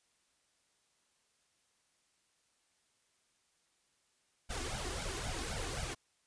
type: noise with flanger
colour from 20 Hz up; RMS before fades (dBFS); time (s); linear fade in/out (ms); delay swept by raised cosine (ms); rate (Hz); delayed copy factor
pink; -39; 4.49-5.95; 20; 1.3 to 2.8; 3.8; +0.8
effects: white hiss -75 dBFS RMS until 6.26 s + resampled to 22050 Hz